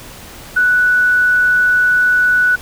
sine tone, 1480 Hz, F#6, in tune, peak -9 dBFS, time 0.56-2.56 s, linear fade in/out 10 ms, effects pink hiss -35 dBFS RMS until 2.61 s

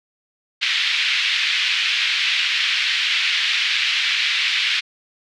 pink band-pass noise, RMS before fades -20 dBFS, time 0.61-4.81 s, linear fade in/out 20 ms, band 2100 to 3900 Hz, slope 24 dB/octave, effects none

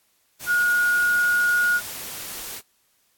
sine tone in noise, 1441 Hz, F#6, 46 cents flat, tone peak -17 dBFS, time 0.46-1.81 s, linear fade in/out 50 ms, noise white, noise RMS -34 dBFS, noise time 0.39-2.62 s, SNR +14 dB, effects white hiss -65 dBFS RMS until 3.17 s + AAC 64 kbps

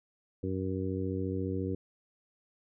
harmonic tone, 94.3 Hz, F#2, 33 cents sharp, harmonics 1 / 2 / 3 / 4 / 5, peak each -35 / -38 / -36 / -38 / -39 dBFS, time 0.43-1.75 s, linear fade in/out 5 ms, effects none

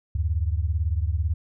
sine beating tone pair, 74.9 / 92.9 Hz, D2 / F#2, +35 / +7 cents, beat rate 18 Hz, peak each -23 / -26 dBFS, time 0.15-1.34 s, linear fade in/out 5 ms, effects none

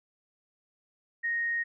sine tone, 1864.7 Hz, A#6, in tune, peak -27 dBFS, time 1.23-1.64 s, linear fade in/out 20 ms, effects none

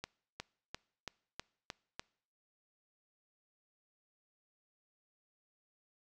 accelerating click train, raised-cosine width 0.2 ms, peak -23 dBFS, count 7, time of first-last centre 0.04-1.995 s, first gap 360 ms, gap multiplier 0.96, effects noise-tail reverb RT60 0.6 s tail -24 dB re dry

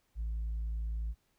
triangle tone with tanh clipping, 55.3 Hz, A1, 9 cents sharp, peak -33 dBFS, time 0.15-1.15 s, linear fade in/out 50 ms, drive 6 dB, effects pink hiss -75 dBFS RMS until 1.38 s

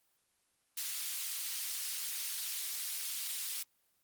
pink high-pass noise, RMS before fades -38 dBFS, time 0.77-3.63 s, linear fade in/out 5 ms, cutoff 3700 Hz, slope 12 dB/octave, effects white hiss -75 dBFS RMS until 4.03 s + Opus 24 kbps

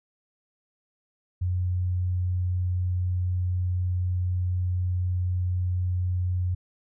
sine tone, 90.4 Hz, F#2, 40 cents flat, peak -23 dBFS, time 1.41-6.55 s, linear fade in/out 10 ms, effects none

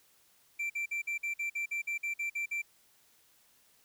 triangle tone bursts, 2349 Hz, D7, in tune, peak -30 dBFS, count 13, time 0.59-2.62 s, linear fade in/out 10 ms, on 110 ms, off 50 ms, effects white hiss -66 dBFS RMS until 3.84 s

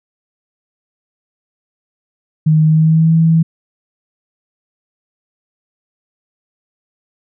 sine tone with pitch glide, 156 to 162.91 Hz, D#3 to E3, +5 to -20 cents, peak -7 dBFS, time 2.46-3.43 s, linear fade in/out 10 ms, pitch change +75 cents, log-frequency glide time 2.65-3.14 s, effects none

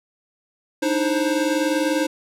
square tone cluster, 298.5 / 318.5 / 528 Hz, D4 / D#4 / C5, +28 / +41 / +16 cents, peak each -24 dBFS, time 0.82-2.07 s, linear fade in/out 10 ms, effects low-pass 12000 Hz 12 dB/octave

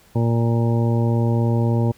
harmonic tone, 116.54 Hz, A#2, in tune, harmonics 1 / 2 / 3 / 4 / 5 / 7 / 8, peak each -17 / -23 / -27 / -29 / -31 / -34 / -35 dBFS, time 0.15-1.92 s, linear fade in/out 10 ms, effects pink hiss -53 dBFS RMS until 1.97 s

